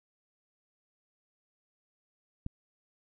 click, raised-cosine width 5 ms, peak -23 dBFS, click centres 2.464 s, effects none

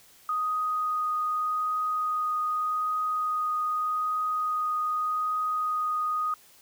sine tone with vibrato, 1244.5 Hz, D#6, in tune, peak -25 dBFS, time 0.29-6.34 s, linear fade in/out 2 ms, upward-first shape triangle, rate 0.83 Hz, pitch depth 8 cents each way, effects white hiss -56 dBFS RMS until 6.61 s

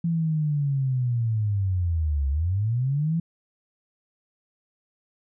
sine linear two-way sweep, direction down then up, 170 to 67.1 to 170 Hz, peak -21 dBFS, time 0.04-3.2 s, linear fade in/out 5 ms, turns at 2.29 s, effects none

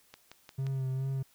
click train, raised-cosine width 0.2 ms, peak -29 dBFS, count 4, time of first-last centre 0.14-0.667 s, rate 5.69 Hz
triangle tone with vibrato, 133 Hz, C3, 29 cents sharp, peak -28 dBFS, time 0.58-1.23 s, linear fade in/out 10 ms, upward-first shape sine, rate 2.4 Hz, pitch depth 30 cents each way
effects white hiss -65 dBFS RMS until 1.34 s

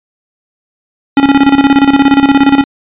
square tone with tremolo, 277.2 Hz, C#4, in tune, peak -3 dBFS, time 1.17-2.64 s, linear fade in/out 2 ms, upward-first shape square, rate 17 Hz, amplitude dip 70%, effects resampled to 8000 Hz

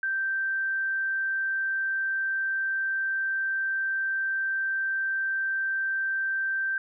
sine tone, 1565 Hz, G6, 3 cents flat, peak -25 dBFS, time 0.03-6.78 s, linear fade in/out 2 ms, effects none

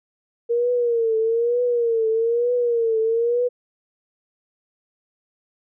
sine tone with vibrato, 466.2 Hz, A#4, in tune, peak -17 dBFS, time 0.49-3.49 s, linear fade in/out 20 ms, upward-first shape triangle, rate 1.1 Hz, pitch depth 100 cents each way, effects none

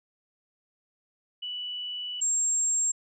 sine tone pair in turn, 2960 / 7473 Hz, F#7 / A#8, 0 / +3 cents, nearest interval octave + major third, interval 1603 cents, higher second, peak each -32 / -23 dBFS, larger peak second, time 1.42-2.21 / 2.21-2.92 s, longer first, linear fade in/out 10 ms, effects none

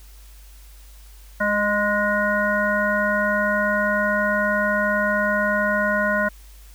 harmonic tone with a mistuned harmonic, 207.7 Hz, G#3, in tune, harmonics 1 / 3 / 5 / 7 / 9, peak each -26 / -23 / -27 / -22 / -27 dBFS, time 1.4-6.29 s, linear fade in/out 10 ms, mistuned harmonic 3, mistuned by -18 cents, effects added 50 Hz sine -42 dBFS peak until 6.74 s + white hiss -52 dBFS RMS until 6.74 s

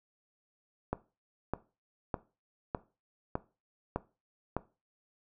click train, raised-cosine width 1 ms, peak -17 dBFS, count 7, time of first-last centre 0.93-4.566 s, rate 1.65 Hz, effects noise-tail reverb RT60 0.3 s tail -17 dB re dry

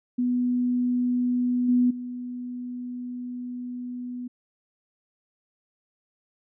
sine tone with level steps, 246.9 Hz, B3, in tune, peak -21 / -17 / -31 dBFS, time 0.18-4.28 s, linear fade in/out 10 ms, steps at 1.68 / 1.9 s, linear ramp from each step 10 ms, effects none

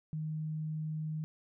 sine tone, 155.56 Hz, D#3, in tune, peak -34 dBFS, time 0.13-1.24 s, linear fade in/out 0 ms, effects none

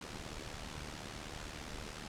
pink noise with amplitude modulation, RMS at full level -42 dBFS, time 0.01-2.08 s, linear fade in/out 5 ms, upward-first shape sine, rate 75.6 Hz, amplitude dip 70%, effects low-pass 7000 Hz 12 dB/octave

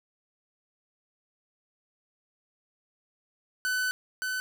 45% pulse tone pair in turn, 1505 / 1510.8 Hz, F#6 / F#6, +29 / +36 cents, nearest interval unison, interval 7 cents, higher second, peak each -26 / -29 dBFS, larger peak first, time 3.65-3.91 / 4.22-4.4 s, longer first, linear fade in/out 0 ms, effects none

